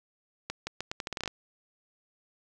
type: accelerating click train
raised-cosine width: 0.2 ms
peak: -16 dBFS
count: 12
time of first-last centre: 0.5-1.277 s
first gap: 170 ms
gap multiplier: 0.8
effects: none